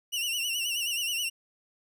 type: tone with vibrato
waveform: sawtooth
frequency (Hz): 2835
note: F7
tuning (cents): +25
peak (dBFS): -25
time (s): 0.12-1.3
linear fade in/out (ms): 20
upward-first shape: sine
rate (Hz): 9.4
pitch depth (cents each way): 88
effects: none